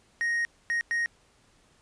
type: tone bursts at uneven times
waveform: triangle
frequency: 1870 Hz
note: A#6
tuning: 5 cents sharp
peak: -23 dBFS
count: 3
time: 0.21-0.45 / 0.7-0.81 / 0.91-1.06 s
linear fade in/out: 0 ms
effects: pink hiss -63 dBFS RMS until 1.81 s + resampled to 22050 Hz